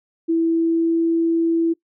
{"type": "tone with pitch glide", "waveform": "sine", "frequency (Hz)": [329.6, 331.5], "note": ["E4", "E4"], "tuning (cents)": [0, 10], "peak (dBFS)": -15, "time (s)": [0.28, 1.74], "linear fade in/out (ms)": 20, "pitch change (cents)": 10, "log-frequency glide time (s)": [0.47, 1.01], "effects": ["noise-tail reverb RT60 0.1 s tail -21 dB re dry"]}